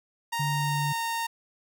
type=tone with pitch glide; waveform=sawtooth; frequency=930 to 920.9 Hz; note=A#5 to A#5; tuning=-4 to -21 cents; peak=-24 dBFS; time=0.32-1.27 s; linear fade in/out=10 ms; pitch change=-17 cents; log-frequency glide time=0.48-0.91 s
type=tone; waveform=sine; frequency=145.6 Hz; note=D3; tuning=15 cents flat; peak=-27 dBFS; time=0.39-0.93 s; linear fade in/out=10 ms
effects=none